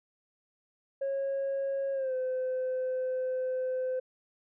sine tone with pitch glide, 547 to 513.3 Hz, C#5 to C5, -23 to -33 cents, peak -27 dBFS, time 1.01-4 s, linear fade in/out 10 ms, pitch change -110 cents, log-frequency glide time 1.93-2.14 s, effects tanh soft clip ceiling -27 dBFS

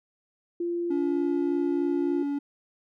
sine tone with pitch glide, 345 to 348 Hz, F4 to F4, -21 to -6 cents, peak -26 dBFS, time 0.6-2.23 s, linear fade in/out 5 ms, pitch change +15 cents, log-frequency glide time 0.9-1.5 s
triangle tone, 284.5 Hz, C#4, 45 cents sharp, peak -24 dBFS, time 0.9-2.39 s, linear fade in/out 10 ms
effects none

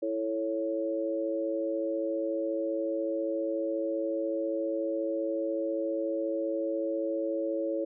sine chord, A major, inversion second, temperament equal, 329.6 / 440 / 554.4 Hz, E4 / A4 / C#5, 0 / 0 / 0 cents, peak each -32 / -36 / -31 dBFS, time 0.02-7.85 s, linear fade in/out 10 ms, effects none

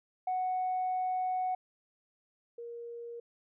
sine tone pair in turn, 740 / 470.4 Hz, F#5 / A#4, 0 / +16 cents, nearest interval minor sixth, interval 784 cents, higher first, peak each -28 / -40 dBFS, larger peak first, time 0.27-1.55 / 2.58-3.2 s, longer first, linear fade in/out 5 ms, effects tanh soft clip ceiling -26 dBFS

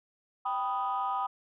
sine chord, G augmented, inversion none, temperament equal, 784 / 987.8 / 1244.5 Hz, G5 / B5 / D#6, 0 / 0 / 0 cents, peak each -32 dBFS, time 0.45-1.27 s, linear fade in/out 10 ms, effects tanh soft clip ceiling -22 dBFS

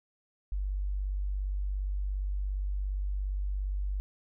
sine tone, 48.64 Hz, G1, 13 cents flat, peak -29 dBFS, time 0.52-4 s, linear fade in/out 0 ms, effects none

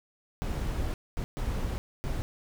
brown noise bursts at uneven times, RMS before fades -31 dBFS, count 4, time 0.42-0.94 / 1.17-1.24 / 1.37-1.78 / 2.04-2.22 s, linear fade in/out 0 ms, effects none

